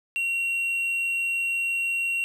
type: tone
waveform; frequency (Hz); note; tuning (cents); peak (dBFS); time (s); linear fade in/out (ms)
triangle; 2743; F7; -32; -22; 0.16-2.24; 0
effects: none